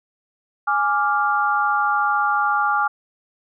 sine chord, D diminished, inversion second, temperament equal, 830.6 / 1174.7 / 1396.9 Hz, Ab5 / D6 / F6, 0 / 0 / 0 cents, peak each -21 dBFS, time 0.67-2.88 s, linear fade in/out 10 ms, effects none

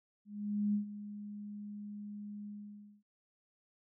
sine tone with ADSR envelope, 206.7 Hz, G#3, 8 cents flat, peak -28 dBFS, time 0.25-3.03 s, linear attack 490 ms, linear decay 110 ms, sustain -14 dB, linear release 560 ms, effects none

